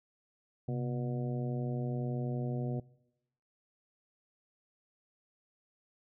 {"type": "harmonic tone with a mistuned harmonic", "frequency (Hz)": 121.4, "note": "B2", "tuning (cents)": -29, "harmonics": [1, 2, 3, 4, 5, 6], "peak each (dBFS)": [-33, -39, -43, -45, -47, -49], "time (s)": [0.68, 2.8], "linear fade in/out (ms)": 5, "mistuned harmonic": 1, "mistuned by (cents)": 130, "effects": ["noise-tail reverb RT60 0.9 s tail -22 dB re dry"]}